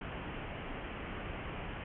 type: low-pass noise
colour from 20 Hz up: pink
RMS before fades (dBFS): -42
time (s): 0.01-1.84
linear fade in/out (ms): 5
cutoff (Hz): 3100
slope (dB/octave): 96
effects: none